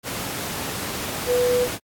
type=tone in noise; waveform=sine; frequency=493.1 Hz; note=B4; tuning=3 cents flat; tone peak=-17 dBFS; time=1.26-1.68 s; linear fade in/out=50 ms; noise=pink; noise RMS=-28 dBFS; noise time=0.03-1.79 s; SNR=+8 dB; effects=high-pass 100 Hz 12 dB/octave + AAC 64 kbps